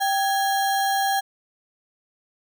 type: tone with sample-and-hold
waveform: sine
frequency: 784 Hz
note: G5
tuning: in tune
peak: -19 dBFS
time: 0-1.21 s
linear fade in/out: 20 ms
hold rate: 2450 Hz
effects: none